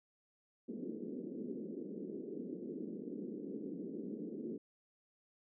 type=band-pass noise; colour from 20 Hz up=pink; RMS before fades=-44 dBFS; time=0.68-4.58 s; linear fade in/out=10 ms; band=190 to 440 Hz; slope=48 dB/octave; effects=none